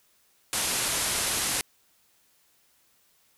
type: low-pass noise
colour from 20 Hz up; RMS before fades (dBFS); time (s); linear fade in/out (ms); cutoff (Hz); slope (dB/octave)
white; -28; 0.53-1.61; 0; 12000; 96
effects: white hiss -65 dBFS RMS until 3.37 s